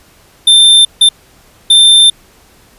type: tone bursts at uneven times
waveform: square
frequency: 3576 Hz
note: A7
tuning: 27 cents sharp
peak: -3 dBFS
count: 3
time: 0.47-0.85 / 1.01-1.09 / 1.7-2.1 s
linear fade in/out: 5 ms
effects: pink hiss -45 dBFS RMS until 2.78 s + resampled to 32000 Hz